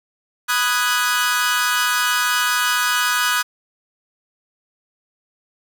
sawtooth chord, G# minor seventh, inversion first, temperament equal, 987.8 / 1244.5 / 1480 / 1661.2 Hz, B5 / D#6 / F#6 / G#6, 0 / 0 / 0 / 0 cents, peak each -22 / -18 / -17 / -20 dBFS, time 0.48-3.43 s, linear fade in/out 20 ms, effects none

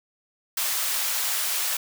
white high-pass noise, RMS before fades -26 dBFS, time 0.57-1.77 s, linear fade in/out 5 ms, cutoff 780 Hz, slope 12 dB/octave, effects none

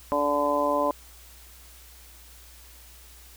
harmonic tone, 145.2 Hz, D3, 19 cents flat, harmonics 2 / 3 / 4 / 5 / 6 / 7, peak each -30 / -34 / -25 / -35 / -32 / -26 dBFS, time 0.12-0.91 s, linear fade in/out 0 ms, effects added 60 Hz sine -50 dBFS peak until 3.36 s + white hiss -51 dBFS RMS until 3.36 s

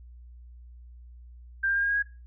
sine tone with pitch steps, 1584 / 1596.9 / 1609.8 / 1622.9 / 1636.1 / 1649.4 Hz, G6 / G6 / G6 / G#6 / G#6 / G#6, +18 / +32 / +46 / -40 / -26 / -12 cents, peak -23 dBFS, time 1.63-2.026 s, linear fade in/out 10 ms, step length 66 ms, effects noise-tail reverb RT60 0.3 s tail -18 dB re dry + added 60 Hz sine -45 dBFS peak until 2.26 s

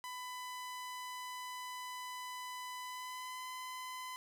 sawtooth tone with pitch glide, 1000 to 1015.7 Hz, B5 to B5, +21 to +48 cents, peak -39 dBFS, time 0.04-4.16 s, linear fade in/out 0 ms, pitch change +27 cents, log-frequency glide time 2.81-3.48 s, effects none

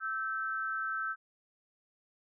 sine tone pair together, 1318.5 / 1549 Hz, E6 / G6, 0 / -21 cents, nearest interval minor third, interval 279 cents, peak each -35 / -35 dBFS, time 0-1.16 s, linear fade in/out 50 ms, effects none

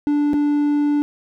triangle tone with dropouts, 292.5 Hz, D4, 7 cents flat, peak -13 dBFS, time 0.07-1.02 s, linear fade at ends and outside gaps 0 ms, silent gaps 0.333-0.34 s, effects none

